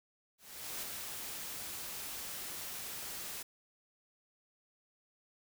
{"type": "noise with ADSR envelope", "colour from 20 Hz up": "white", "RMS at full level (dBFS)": -40, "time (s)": [0.38, 3.43], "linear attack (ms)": 440, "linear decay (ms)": 14, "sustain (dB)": -3, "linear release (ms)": 10, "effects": []}